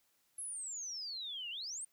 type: exponential two-way sweep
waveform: sine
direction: down then up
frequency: 11175 to 2717 to 9230 Hz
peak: -40 dBFS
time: 0.38-1.85 s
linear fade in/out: 5 ms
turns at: 1.5 s
effects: white hiss -75 dBFS RMS until 1.92 s